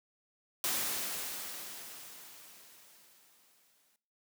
white noise with exponential decay, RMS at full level -32 dBFS, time 0.64-3.96 s, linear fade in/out 1 ms, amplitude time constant 720 ms, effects noise-tail reverb RT60 0.5 s tail -18 dB re dry + high-pass 150 Hz 12 dB/octave

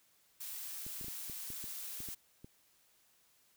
blue noise, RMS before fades -44 dBFS, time 0.4-2.15 s, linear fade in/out 10 ms
clicks, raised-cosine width 3 ms, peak -37 dBFS, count 10, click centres 0.865 / 1.012 / 1.045 / 1.083 / 1.298 / 1.503 / 1.641 / 2.004 / 2.087 / 2.445 s
effects white hiss -70 dBFS RMS until 3.56 s

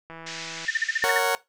click train, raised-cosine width 0.5 ms, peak -26 dBFS, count 91, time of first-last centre 0.1-0.649 s, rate 164 Hz
pink band-pass noise, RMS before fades -37 dBFS, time 0.26-1.11 s, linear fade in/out 10 ms, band 1600 to 6900 Hz, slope 48 dB/octave
sine tone bursts, 1800 Hz, A6, 39 cents sharp, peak -20 dBFS, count 8, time 0.68-1.182 s, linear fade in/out 5 ms, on 26 ms, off 42 ms
20% pulse chord, F# major, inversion first, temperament just, 462.5 / 555 / 740 Hz, A#4 / C#5 / F#5, -14 / +2 / 0 cents, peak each -21 dBFS, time 1.04-1.35 s, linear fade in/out 0 ms
effects noise-tail reverb RT60 0.2 s tail -19 dB re dry

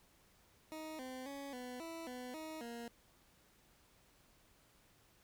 20% pulse tone with pitch steps, 313.7 / 257.5 / 279.2 / 249.1 / 329.5 / 249.9 / 315.2 / 234.9 Hz, D#4 / C4 / C#4 / B3 / E4 / B3 / D#4 / A#3, +14 / -28 / +13 / +15 / -1 / +21 / +23 / +13 cents, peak -40 dBFS, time 0.72-2.88 s, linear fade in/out 0 ms, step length 270 ms, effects pink hiss -69 dBFS RMS until 5.23 s

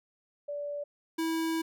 sine / square tone pair in turn, 580 / 325.5 Hz, D5 / E4, -22 / -22 cents, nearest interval minor seventh, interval 1000 cents, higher first, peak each -33 / -29 dBFS, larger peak second, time 0.48-0.84 / 1.18-1.62 s, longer second, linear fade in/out 10 ms, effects none

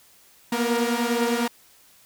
sawtooth tone cluster, 233.5 / 243.4 / 469.1 Hz, A#3 / B3 / A#4, +3 / -25 / +11 cents, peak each -22 dBFS, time 0.52-1.48 s, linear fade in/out 5 ms, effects white hiss -55 dBFS RMS until 2.05 s

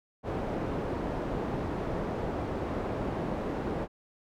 white low-pass noise, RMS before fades -33 dBFS, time 0.23-3.88 s, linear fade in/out 50 ms, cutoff 540 Hz, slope 12 dB/octave, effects none

